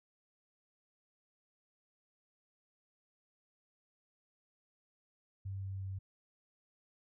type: tone with pitch steps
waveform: sine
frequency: 97.1 / 96.48 / 95.87 Hz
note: G2 / G2 / G2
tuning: -16 / -27 / -38 cents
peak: -38 dBFS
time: 5.45-5.99 s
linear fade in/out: 10 ms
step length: 180 ms
effects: none